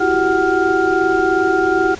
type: tone cluster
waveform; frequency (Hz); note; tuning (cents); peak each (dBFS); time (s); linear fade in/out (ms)
sine; 334.5 / 371 / 393.6 / 748 / 1403; E4 / F#4 / G4 / F#5 / F6; +25 / +5 / +7 / +19 / +8; -19; 0-1.95; 10
effects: pink hiss -34 dBFS RMS until 1.99 s + resampled to 16000 Hz